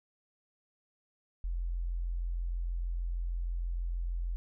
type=tone; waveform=sine; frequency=43.19 Hz; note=F1; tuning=18 cents flat; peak=-31 dBFS; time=1.44-4.36 s; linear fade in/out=0 ms; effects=none